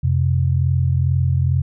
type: tone pair together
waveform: sine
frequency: 89 / 131.29 Hz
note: F2 / C3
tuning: +33 / +6 cents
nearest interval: perfect fifth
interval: 673 cents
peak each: -17 dBFS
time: 0.03-1.62 s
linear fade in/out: 10 ms
effects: none